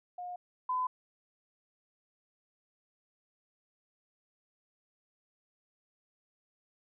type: tone pair in turn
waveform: sine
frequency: 716 / 1012.6 Hz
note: F5 / B5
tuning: +43 / +43 cents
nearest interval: tritone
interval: 600 cents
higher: second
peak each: -38 / -29 dBFS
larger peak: second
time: 0.18-0.36 / 0.69-0.87 s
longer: neither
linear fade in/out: 5 ms
effects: none